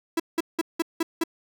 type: tone bursts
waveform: 45% pulse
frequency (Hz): 330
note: E4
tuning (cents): +2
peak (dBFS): -21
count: 6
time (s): 0.17-1.238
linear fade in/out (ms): 5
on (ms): 28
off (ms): 180
effects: none